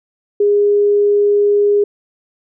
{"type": "tone", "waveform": "sine", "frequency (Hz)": 410, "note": "G#4", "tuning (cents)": -22, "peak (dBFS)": -9, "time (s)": [0.4, 1.84], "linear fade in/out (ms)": 5, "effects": []}